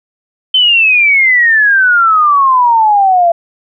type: exponential sweep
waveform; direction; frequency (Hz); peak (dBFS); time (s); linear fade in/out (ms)
sine; down; 3094 to 670; -5; 0.54-3.32; 5
effects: none